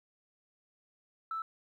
sine tone, 1318.5 Hz, E6, in tune, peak -33 dBFS, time 1.31-1.42 s, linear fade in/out 2 ms, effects tanh soft clip ceiling -29 dBFS + 12-bit

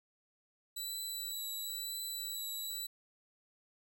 15% pulse tone with vibrato, 3951 Hz, B7, in tune, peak -32 dBFS, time 0.76-2.87 s, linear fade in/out 10 ms, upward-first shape triangle, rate 1 Hz, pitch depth 19 cents each way, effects none

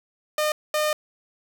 sawtooth tone bursts at uneven times, 608 Hz, D#5, 40 cents flat, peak -17 dBFS, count 2, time 0.38-0.52 / 0.74-0.93 s, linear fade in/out 2 ms, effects none

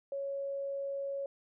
sine tone, 554.4 Hz, C#5, in tune, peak -34 dBFS, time 0.12-1.26 s, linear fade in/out 2 ms, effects none

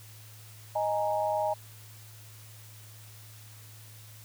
sine chord, D# suspended fourth, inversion none, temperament equal, 622.3 / 830.6 / 932.3 Hz, D#5 / G#5 / A#5, 0 / 0 / 0 cents, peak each -29 / -30 / -34 dBFS, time 0.75-1.54 s, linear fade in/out 10 ms, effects added 108 Hz sine -49 dBFS peak until 4.24 s + white hiss -53 dBFS RMS until 4.24 s

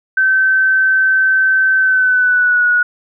sine tone with pitch glide, 1540 to 1458.6 Hz, G6 to F#6, -31 to -25 cents, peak -9 dBFS, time 0.17-2.83 s, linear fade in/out 5 ms, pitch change -94 cents, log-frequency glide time 1.77-2.65 s, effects none

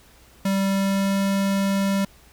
square tone with pitch glide, 195 to 196.36 Hz, G3 to G3, -9 to +3 cents, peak -20 dBFS, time 0.45-2.05 s, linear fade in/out 5 ms, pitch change +12 cents, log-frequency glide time 0.64-1.19 s, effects added 60 Hz sine -55 dBFS peak until 2.32 s + pink hiss -53 dBFS RMS until 2.32 s

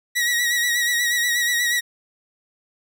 sawtooth tone with vibrato, 1917 Hz, A#6, 48 cents sharp, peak -15 dBFS, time 0.15-1.81 s, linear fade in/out 20 ms, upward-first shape sine, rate 8.3 Hz, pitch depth 42 cents each way, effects none

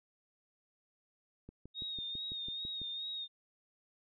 click train, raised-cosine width 3 ms, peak -36 dBFS, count 9, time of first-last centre 1.49-2.817 s, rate 6.03 Hz
sine tone with vibrato, 3712 Hz, A#7, 8 cents flat, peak -38 dBFS, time 1.74-3.28 s, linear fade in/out 50 ms, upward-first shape sine, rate 2.4 Hz, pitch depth 42 cents each way
effects none

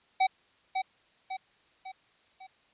square tone with echo, 760 Hz, F#5, 46 cents sharp, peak -22 dBFS, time 0.2-0.27 s, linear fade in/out 10 ms, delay 550 ms, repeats 4, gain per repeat -6 dB, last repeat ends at 2.47 s, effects white hiss -65 dBFS RMS until 2.73 s + resampled to 8000 Hz

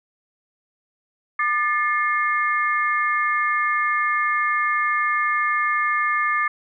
sine tone cluster, 1202 / 1748 / 2134 Hz, D6 / A6 / C7, +40 / -12 / +34 cents, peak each -21 / -24 / -24 dBFS, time 1.39-6.48 s, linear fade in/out 5 ms, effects none

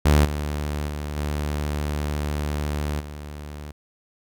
sawtooth tone with level steps, 74 Hz, D2, 14 cents sharp, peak -10 / -21 / -24 / -20 / -30 dBFS, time 0.05-3.72 s, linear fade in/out 10 ms, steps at 0.24 / 0.87 / 1.16 / 2.99 s, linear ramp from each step 20 ms, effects none

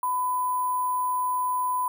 sine tone with sample-and-hold, 1002 Hz, B5, 25 cents sharp, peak -23 dBFS, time 0.03-1.88 s, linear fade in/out 2 ms, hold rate 11025 Hz, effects none

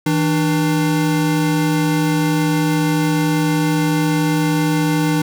square tone pair together, 160.78 / 299.5 Hz, E3 / D4, -43 / +34 cents, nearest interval major seventh, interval 1077 cents, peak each -18 dBFS, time 0.06-5.22 s, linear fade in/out 5 ms, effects none

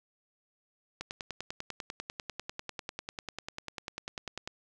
click train, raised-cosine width 0.2 ms, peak -20 dBFS, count 36, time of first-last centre 1.01-4.475 s, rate 10.1 Hz, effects none

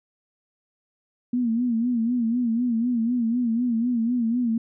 sine tone with vibrato, 236.5 Hz, A#3, 25 cents sharp, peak -20 dBFS, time 1.33-4.58 s, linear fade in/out 5 ms, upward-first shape sine, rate 4 Hz, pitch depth 96 cents each way, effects none

